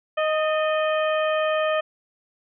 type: harmonic tone with a mistuned harmonic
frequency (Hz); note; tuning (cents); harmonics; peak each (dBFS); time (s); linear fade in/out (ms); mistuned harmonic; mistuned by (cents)
622.3; D#5; 0; 1 / 2 / 3 / 4 / 5; -21 / -27 / -31 / -33 / -35; 0.17-1.81; 10; 3; -47
effects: none